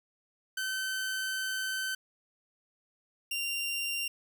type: tone pair in turn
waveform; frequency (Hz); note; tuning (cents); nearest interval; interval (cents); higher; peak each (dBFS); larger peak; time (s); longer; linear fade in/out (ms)
sawtooth; 1534 / 2776; G6 / F7; -38 / -11; minor seventh; 1027; second; -28; neither; 0.57-1.95 / 3.31-4.08; first; 5
effects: none